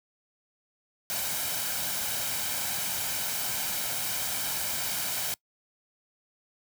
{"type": "noise with comb filter", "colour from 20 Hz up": "white", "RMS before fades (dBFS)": -31, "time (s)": [1.1, 5.34], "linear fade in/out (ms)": 0, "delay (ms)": 1.3, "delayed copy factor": 0.5, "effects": ["noise-tail reverb RT60 0.1 s tail -24 dB re dry", "high-pass 80 Hz 12 dB/octave"]}